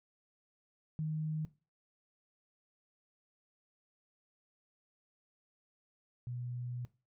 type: tone pair in turn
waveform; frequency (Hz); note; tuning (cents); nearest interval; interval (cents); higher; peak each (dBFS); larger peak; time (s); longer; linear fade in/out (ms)
sine; 155.56 / 122.65; D#3 / B2; 0 / -12; major third; 412; first; -33 / -38; first; 0.99-1.45 / 6.27-6.85; second; 0
effects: noise-tail reverb RT60 0.3 s tail -17 dB re dry